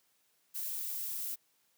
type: noise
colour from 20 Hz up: violet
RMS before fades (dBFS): -38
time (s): 0.54-1.36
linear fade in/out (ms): 20
effects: white hiss -73 dBFS RMS until 1.77 s + high-pass 100 Hz 12 dB/octave